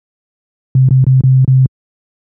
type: tone with dropouts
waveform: sine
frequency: 130.81 Hz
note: C3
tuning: in tune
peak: -4 dBFS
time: 0.75-1.66 s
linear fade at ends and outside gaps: 2 ms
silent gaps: 0.888-0.907 / 1.042-1.066 / 1.209-1.236 / 1.447-1.477 s
effects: high-pass 80 Hz 12 dB/octave